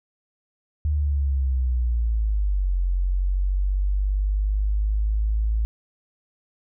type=linear two-way sweep; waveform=sine; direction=down then up; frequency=75.6 to 44.8 to 54.5 Hz; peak=-19 dBFS; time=0.85-5.65 s; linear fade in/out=0 ms; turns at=2.78 s; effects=none